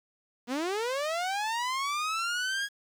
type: linear sweep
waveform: sawtooth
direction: up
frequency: 230.3 to 1661.2 Hz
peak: -25 dBFS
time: 0.47-2.69 s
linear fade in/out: 50 ms
effects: low-pass 8000 Hz 12 dB/octave + 9-bit